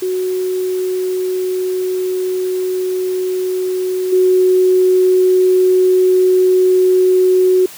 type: tone with level steps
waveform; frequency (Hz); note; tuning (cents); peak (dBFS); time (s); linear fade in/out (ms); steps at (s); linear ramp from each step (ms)
sine; 369.6; F#4; -2; -15 / -8; 0.02-7.66; 5; 4.12; 10
effects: white hiss -35 dBFS RMS until 7.77 s + high-pass 80 Hz 12 dB/octave